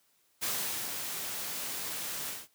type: noise with ADSR envelope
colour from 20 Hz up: white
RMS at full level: -32 dBFS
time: 0.41-2.48 s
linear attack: 25 ms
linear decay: 440 ms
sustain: -5 dB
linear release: 190 ms
effects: white hiss -70 dBFS RMS until 2.54 s + high-pass 100 Hz 12 dB/octave